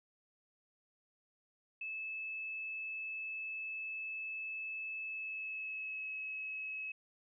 sine tone with pitch glide, 2610 to 2574 Hz, E7 to E7, -18 to -42 cents, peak -39 dBFS, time 1.81-6.92 s, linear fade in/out 5 ms, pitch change -24 cents, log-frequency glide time 5.05-6.11 s, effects none

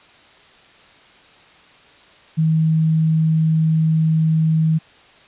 sine tone, 159.3 Hz, D#3, 41 cents sharp, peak -13 dBFS, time 2.37-4.79 s, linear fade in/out 20 ms, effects white hiss -48 dBFS RMS until 5.27 s + resampled to 8000 Hz

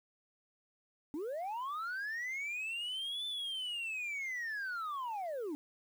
sine linear two-way sweep, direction up then down, 274.4 to 3540 to 274.4 Hz, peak -34 dBFS, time 1.14-5.55 s, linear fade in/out 0 ms, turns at 3.26 s, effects tanh soft clip ceiling -35 dBFS + 10-bit

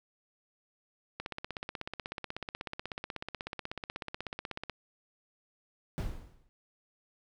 click train, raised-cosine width 0.3 ms, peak -21 dBFS, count 58, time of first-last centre 1.2-4.697 s, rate 16.3 Hz
brown noise with exponential decay, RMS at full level -30 dBFS, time 5.98-6.49 s, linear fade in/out 0 ms, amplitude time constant 110 ms
effects none

